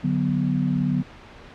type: chord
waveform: sine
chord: B minor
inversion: first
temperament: equal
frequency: 146.83 / 185 / 246.9 Hz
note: D3 / F#3 / B3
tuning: 0 / 0 / 0 cents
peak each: -24 dBFS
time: 0.03-1.03 s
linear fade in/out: 20 ms
effects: pink hiss -44 dBFS RMS until 1.54 s + low-pass 3000 Hz 12 dB/octave